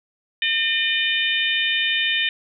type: harmonic tone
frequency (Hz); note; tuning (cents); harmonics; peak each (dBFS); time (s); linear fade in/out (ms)
606; D#5; -46; 3 / 4 / 5 / 6; -24 / -24 / -23 / -25; 0.42-2.29; 2
effects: none